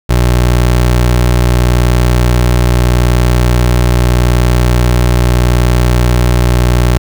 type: tone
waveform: 25% pulse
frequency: 60.8 Hz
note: B1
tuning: 26 cents flat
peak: -3 dBFS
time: 0.09-6.98 s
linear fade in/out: 10 ms
effects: 7-bit